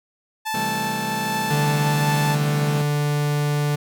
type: tone with tremolo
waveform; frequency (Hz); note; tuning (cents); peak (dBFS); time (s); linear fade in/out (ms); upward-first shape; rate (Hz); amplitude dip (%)
sawtooth; 876; A5; -8; -19; 0.45-2.36; 20; sine; 1.3; 25
type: chord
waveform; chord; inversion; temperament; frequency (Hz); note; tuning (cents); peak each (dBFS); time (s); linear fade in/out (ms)
sawtooth; A minor seventh; first; just; 132 / 165 / 198 / 220; C3 / E3 / G3 / A3; +16 / +2 / +18 / 0; -30 / -29 / -27 / -26; 0.54-2.82; 5
type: tone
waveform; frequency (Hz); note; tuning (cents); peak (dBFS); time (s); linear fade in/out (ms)
45% pulse; 146.83; D3; 0; -19; 1.5-3.76; 10
effects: none